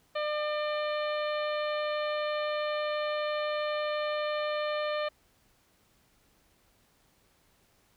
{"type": "harmonic tone with a mistuned harmonic", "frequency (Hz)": 601, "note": "D5", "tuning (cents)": 40, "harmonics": [1, 2, 3, 4, 5, 6, 7], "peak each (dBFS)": [-30, -36, -40, -42, -44, -46, -47], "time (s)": [0.15, 5.09], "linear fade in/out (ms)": 10, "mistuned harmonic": 4, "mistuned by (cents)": -18, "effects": ["pink hiss -67 dBFS RMS until 7.96 s"]}